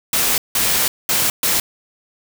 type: noise bursts at uneven times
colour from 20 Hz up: white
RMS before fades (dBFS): -17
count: 4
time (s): 0.13-0.38 / 0.55-0.88 / 1.09-1.3 / 1.43-1.6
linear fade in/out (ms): 2
effects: none